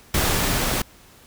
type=noise with level ramp; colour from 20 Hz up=pink; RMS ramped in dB=-20 to -23 dBFS; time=0.14-0.82 s; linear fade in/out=5 ms; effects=pink hiss -50 dBFS RMS until 1.26 s